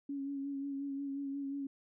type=tone with vibrato; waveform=sine; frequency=278 Hz; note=C#4; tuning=5 cents sharp; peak=-36 dBFS; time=0.09-1.67 s; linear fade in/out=5 ms; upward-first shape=sine; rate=5.6 Hz; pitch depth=28 cents each way; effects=none